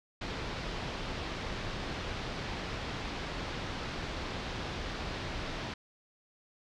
pink low-pass noise, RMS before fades -38 dBFS, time 0.21-5.74 s, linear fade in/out 5 ms, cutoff 4800 Hz, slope 24 dB/octave, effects none

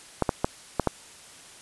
clicks, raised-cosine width 1 ms, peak -7 dBFS, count 5, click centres 0.223 / 0.292 / 0.445 / 0.797 / 0.873 s, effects white hiss -48 dBFS RMS until 1.61 s + resampled to 24000 Hz

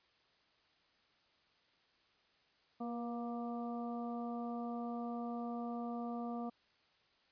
harmonic tone with a mistuned harmonic, 236.1 Hz, A#3, 22 cents sharp, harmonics 1 / 2 / 3 / 4 / 5, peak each -40 / -48 / -45 / -57 / -51 dBFS, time 2.8-6.5 s, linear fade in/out 10 ms, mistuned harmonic 2, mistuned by +26 cents, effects white hiss -72 dBFS RMS until 7.31 s + resampled to 11025 Hz

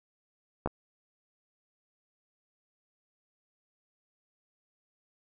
clicks, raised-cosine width 1 ms, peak -14 / -22 dBFS, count 2, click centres 0.66 / 0.674 s, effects none

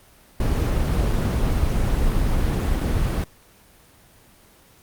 brown noise, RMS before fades -20 dBFS, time 0.4-3.24 s, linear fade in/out 2 ms, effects pink hiss -52 dBFS RMS until 4.82 s + Opus 24 kbps

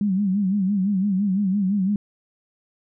sine tone with vibrato, 196 Hz, G3, in tune, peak -18 dBFS, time 0.01-1.96 s, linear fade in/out 2 ms, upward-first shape sine, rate 5.9 Hz, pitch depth 110 cents each way, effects none

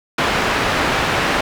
white low-pass noise, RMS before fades -18 dBFS, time 0.18-1.41 s, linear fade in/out 5 ms, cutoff 2000 Hz, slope 12 dB/octave, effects none

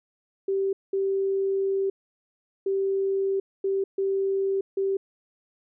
sine tone bursts at uneven times, 389.3 Hz, G4, 12 cents flat, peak -22 dBFS, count 6, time 0.48-0.73 / 0.93-1.9 / 2.66-3.4 / 3.64-3.84 / 3.98-4.61 / 4.77-4.97 s, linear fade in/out 5 ms, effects none

